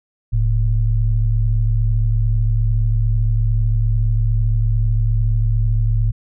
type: tone pair together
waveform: sine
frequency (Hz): 41.2 / 110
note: E1 / A2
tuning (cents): 0 / 0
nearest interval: octave + perfect fourth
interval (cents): 1700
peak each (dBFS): -16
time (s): 0.32-6.12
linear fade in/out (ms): 20
effects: none